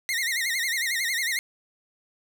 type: tone with vibrato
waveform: sawtooth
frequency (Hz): 1983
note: B6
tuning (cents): +7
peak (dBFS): -21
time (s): 0.09-1.39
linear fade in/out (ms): 0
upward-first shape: sine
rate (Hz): 11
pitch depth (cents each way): 150
effects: none